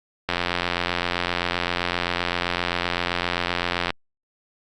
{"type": "click train", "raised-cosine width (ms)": 0.3, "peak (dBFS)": -6, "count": 318, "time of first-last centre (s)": [0.29, 3.905], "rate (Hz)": 87.7, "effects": ["Opus 48 kbps"]}